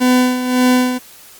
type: tone with tremolo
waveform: 40% pulse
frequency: 251.5 Hz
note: B3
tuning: 32 cents sharp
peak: -8 dBFS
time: 0-0.99 s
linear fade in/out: 20 ms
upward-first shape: sine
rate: 1.8 Hz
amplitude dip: 65%
effects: white hiss -41 dBFS RMS until 1.39 s + Opus 48 kbps